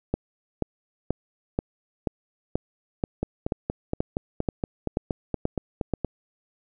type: two click trains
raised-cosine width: 2 ms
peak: -10 / -12 dBFS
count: 13 / 13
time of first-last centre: 0.14-5.937 / 3.23-6.047 s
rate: 2.07 / 4.26 Hz
effects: none